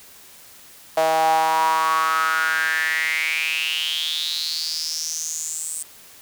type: tone with high-pass filter sweep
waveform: sawtooth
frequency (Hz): 160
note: D#3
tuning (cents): +49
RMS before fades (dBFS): -22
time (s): 0.97-5.83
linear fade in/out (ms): 5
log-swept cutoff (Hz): 670 to 8600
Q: 7.6
effects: white hiss -46 dBFS RMS until 6.21 s